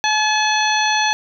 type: harmonic tone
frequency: 856 Hz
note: A5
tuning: 48 cents flat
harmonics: 1 / 2 / 3 / 4 / 5 / 7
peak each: -18 / -21 / -23 / -24 / -25 / -26 dBFS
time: 0.04-1.13 s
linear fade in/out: 0 ms
effects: none